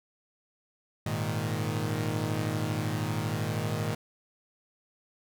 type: chord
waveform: sawtooth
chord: Ab suspended second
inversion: none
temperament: equal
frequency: 103.83 / 116.54 / 155.56 Hz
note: Ab2 / Bb2 / Eb3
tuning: 0 / 0 / 0 cents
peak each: -29 dBFS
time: 1.06-3.95 s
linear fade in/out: 5 ms
effects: none